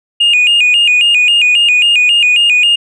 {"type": "tone with vibrato", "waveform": "sine", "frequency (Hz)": 2645, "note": "E7", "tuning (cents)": 5, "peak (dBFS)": -4, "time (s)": [0.2, 2.76], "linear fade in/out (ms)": 10, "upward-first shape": "square", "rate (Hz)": 3.7, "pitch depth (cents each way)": 120, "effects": ["tanh soft clip ceiling -4 dBFS"]}